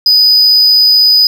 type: tone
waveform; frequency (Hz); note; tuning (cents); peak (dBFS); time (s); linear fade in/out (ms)
triangle; 4978; D#8; 0; -3; 0.06-1.27; 2
effects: none